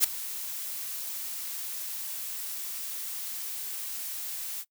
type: noise with ADSR envelope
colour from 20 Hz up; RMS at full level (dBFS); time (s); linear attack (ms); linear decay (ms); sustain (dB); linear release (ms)
blue; -19; 0-4.65; 42; 3; -17; 53
effects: noise-tail reverb RT60 0.1 s tail -23 dB re dry